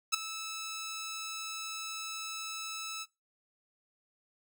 10% pulse tone with ADSR envelope, 1308 Hz, E6, 14 cents flat, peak -15 dBFS, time 0.12-3.06 s, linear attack 22 ms, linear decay 8 ms, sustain -15 dB, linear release 39 ms, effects noise-tail reverb RT60 0.2 s tail -17 dB re dry

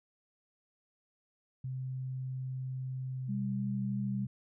sine tone with pitch glide, 130 to 127.1 Hz, C3 to C3, -11 to -50 cents, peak -35 dBFS, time 1.64-4.27 s, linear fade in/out 5 ms, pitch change -39 cents, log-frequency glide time 3.11-3.72 s
sine tone with vibrato, 200 Hz, G3, 35 cents sharp, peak -33 dBFS, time 3.28-4.26 s, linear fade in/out 20 ms, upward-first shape triangle, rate 3.2 Hz, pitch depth 13 cents each way
effects none

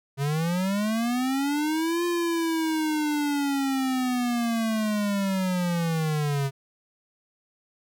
square linear two-way sweep, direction up then down, 135.1 to 349.2 to 135.1 Hz, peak -24 dBFS, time 0.17-6.51 s, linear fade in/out 50 ms, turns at 2.05 s, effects none

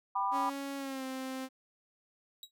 sine chord, G major, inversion none, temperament equal with one note detuned, 784 / 987.8 / 1199.3 Hz, G5 / B5 / D6, 0 / 0 / +36 cents, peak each -35 / -31 / -36 dBFS, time 0.15-0.5 s, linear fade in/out 10 ms
sawtooth tone with pitch glide, 277.2 to 262.1 Hz, C#4 to C4, 0 to +3 cents, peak -33 dBFS, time 0.31-1.49 s, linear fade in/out 50 ms, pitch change -97 cents, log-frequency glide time 0.77-1.04 s
40% pulse tone with exponential decay, 3843 Hz, B7, 48 cents flat, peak -39 dBFS, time 2.43-2.51 s, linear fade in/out 1 ms, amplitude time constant 16 ms
effects none

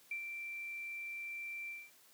sine tone with ADSR envelope, 2349 Hz, D7, in tune, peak -36 dBFS, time 0.11-1.91 s, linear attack 4 ms, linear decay 89 ms, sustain -5 dB, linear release 220 ms, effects white hiss -64 dBFS RMS until 2.13 s + high-pass 150 Hz 12 dB/octave

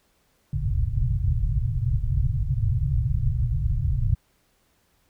white low-pass noise, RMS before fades -23 dBFS, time 0.53-4.15 s, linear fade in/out 5 ms, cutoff 140 Hz, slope 96 dB/octave, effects pink hiss -66 dBFS RMS until 5.09 s

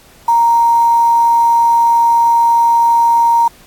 sine tone with quantisation, 932.3 Hz, A#5, in tune, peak -7 dBFS, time 0.28-3.48 s, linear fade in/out 5 ms, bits 5, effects pink hiss -44 dBFS RMS until 3.66 s + AAC 64 kbps

